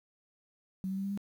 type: tone with pitch steps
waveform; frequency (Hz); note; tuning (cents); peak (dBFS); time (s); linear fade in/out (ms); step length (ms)
sine; 189.1 / 191.96 / 194.87 / 197.81 / 200.8; F#3 / G3 / G3 / G3 / G3; +38 / -36 / -10 / +16 / +42; -32; 0.84-1.175; 0; 67
effects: 10-bit